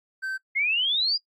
triangle tone, 1548 Hz, G6, 22 cents flat, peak -26 dBFS, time 0.22-0.38 s, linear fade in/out 20 ms
sine exponential sweep, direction up, 2093 to 4947 Hz, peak -21 dBFS, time 0.55-1.18 s, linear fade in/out 20 ms
effects noise-tail reverb RT60 0.1 s tail -22 dB re dry + AAC 48 kbps

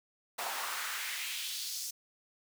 pink noise with high-pass filter sweep, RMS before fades -38 dBFS, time 0.38-1.91 s, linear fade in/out 10 ms, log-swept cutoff 710 to 6100 Hz, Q 1.9, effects none

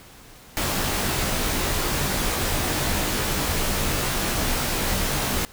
pink noise with comb filter, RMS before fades -24 dBFS, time 0.57-5.45 s, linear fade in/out 0 ms, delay 18 ms, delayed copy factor -0.65, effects pink hiss -47 dBFS RMS until 5.52 s

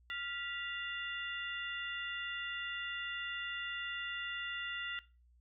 harmonic tone with a mistuned harmonic, 698.5 Hz, F5, in tune, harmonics 2 / 3 / 4 / 5, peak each -44 / -42 / -43 / -48 dBFS, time 0.1-4.99 s, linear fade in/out 0 ms, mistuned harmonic 3, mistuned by -120 cents, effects noise-tail reverb RT60 0.3 s tail -18 dB re dry + added 60 Hz sine -63 dBFS peak until 5.4 s

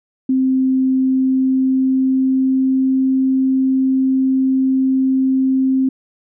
sine tone with pitch glide, 261.6 to 263.6 Hz, C4 to C4, 0 to +13 cents, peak -12 dBFS, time 0.29-5.89 s, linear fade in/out 5 ms, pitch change +13 cents, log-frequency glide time 0.89-3.06 s, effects none

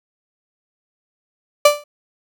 35% pulse tone with exponential decay, 587.3 Hz, D5, in tune, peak -3 dBFS, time 1.65-1.84 s, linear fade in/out 5 ms, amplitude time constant 40 ms, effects none

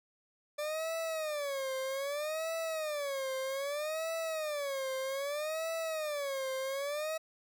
40% pulse tone with vibrato, 587 Hz, D5, 1 cent flat, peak -33 dBFS, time 0.58-7.18 s, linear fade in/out 10 ms, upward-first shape sine, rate 0.63 Hz, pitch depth 190 cents each way, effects none

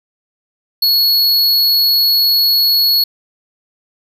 square tone, 4357 Hz, C#8, 31 cents flat, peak -10 dBFS, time 0.82-3.04 s, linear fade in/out 5 ms, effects none

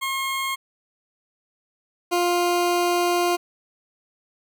20% pulse tone pair in turn, 1076 / 351.1 Hz, C6 / F4, +48 / +9 cents, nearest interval octave + perfect fifth, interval 1939 cents, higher first, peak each -19 / -14 dBFS, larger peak second, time 0.01-0.56 / 2.11-3.37 s, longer second, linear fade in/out 20 ms, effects none

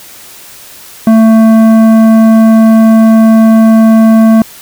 sine tone with tanh clipping, 222.7 Hz, A3, 21 cents sharp, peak -3 dBFS, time 1.07-4.42 s, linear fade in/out 2 ms, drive 12 dB, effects white hiss -32 dBFS RMS until 4.61 s

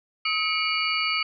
sine tone cluster, 1275 / 2206 / 2369 / 2893 / 4525 Hz, D#6 / C#7 / D7 / F#7 / C#8, +42 / -9 / +14 / -40 / +35 cents, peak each -29 dBFS, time 0.25-1.23 s, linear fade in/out 5 ms, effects none

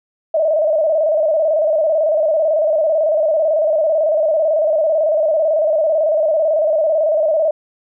sine tone with vibrato, 624 Hz, D#5, 5 cents sharp, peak -12 dBFS, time 0.34-7.51 s, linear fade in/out 5 ms, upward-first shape square, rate 18 Hz, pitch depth 71 cents each way, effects none

